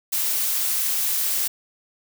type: noise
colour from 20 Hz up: blue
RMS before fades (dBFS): -23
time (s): 0.12-1.48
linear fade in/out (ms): 10
effects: none